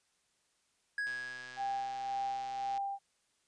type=tone with exponential decay; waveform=triangle; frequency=1661.2 Hz; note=G#6; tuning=in tune; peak=-30 dBFS; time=0.98-2.32 s; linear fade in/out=2 ms; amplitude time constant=290 ms
type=click train; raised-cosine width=0.2 ms; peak=-33 dBFS; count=216; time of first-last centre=1.07-2.776 s; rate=126 Hz
type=tone with tremolo; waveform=sine; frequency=793 Hz; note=G5; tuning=20 cents sharp; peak=-32 dBFS; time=1.56-2.99 s; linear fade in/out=50 ms; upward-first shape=sine; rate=1.9 Hz; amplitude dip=45%
effects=white hiss -75 dBFS RMS until 3.47 s + resampled to 22050 Hz